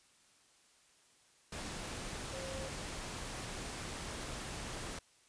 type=tone in noise; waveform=sine; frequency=534 Hz; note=C5; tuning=35 cents sharp; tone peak=-44 dBFS; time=2.33-2.69 s; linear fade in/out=5 ms; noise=pink; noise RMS=-43 dBFS; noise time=1.52-4.99 s; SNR=-4 dB; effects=white hiss -67 dBFS RMS until 5.28 s + resampled to 22050 Hz